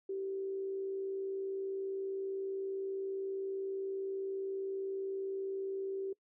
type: tone with frequency modulation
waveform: sine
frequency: 387.6 Hz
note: G4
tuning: 20 cents flat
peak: -35 dBFS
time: 0.09-6.13 s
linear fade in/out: 5 ms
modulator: 60 Hz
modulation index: 0.28
effects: noise-tail reverb RT60 0.1 s tail -22 dB re dry